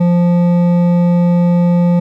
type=tone with hard clipping; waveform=sine; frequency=174.61 Hz; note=F3; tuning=in tune; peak=-10 dBFS; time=0-2 s; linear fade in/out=10 ms; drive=9 dB; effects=none